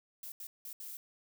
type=noise bursts at uneven times; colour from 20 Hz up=violet; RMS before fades=-45 dBFS; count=4; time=0.23-0.32 / 0.4-0.47 / 0.65-0.73 / 0.8-0.97 s; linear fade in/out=2 ms; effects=none